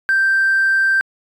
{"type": "tone", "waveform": "triangle", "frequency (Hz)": 1568, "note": "G6", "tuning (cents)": 0, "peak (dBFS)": -9, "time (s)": [0.09, 1.01], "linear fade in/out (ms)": 0, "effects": ["tanh soft clip ceiling -9 dBFS"]}